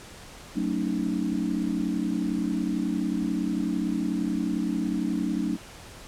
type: chord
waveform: sine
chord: D# half-diminished seventh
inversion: first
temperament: just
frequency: 186.68 / 224 / 280 / 311.1 Hz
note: F#3 / A3 / C#4 / D#4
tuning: +16 / +31 / +18 / 0 cents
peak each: -30 dBFS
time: 0.55-5.57 s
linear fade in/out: 20 ms
effects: pink hiss -45 dBFS RMS until 6.07 s + low-pass 10000 Hz 12 dB/octave